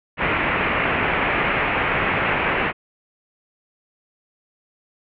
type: low-pass noise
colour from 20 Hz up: white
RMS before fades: -21 dBFS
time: 0.17-2.73 s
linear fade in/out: 50 ms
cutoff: 2600 Hz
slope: 48 dB/octave
effects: none